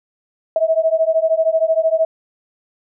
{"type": "beating tone pair", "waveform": "sine", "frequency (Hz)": [639, 652], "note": ["D#5", "E5"], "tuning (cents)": [46, -19], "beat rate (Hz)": 13, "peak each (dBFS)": -16, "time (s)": [0.56, 2.05], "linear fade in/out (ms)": 2, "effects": []}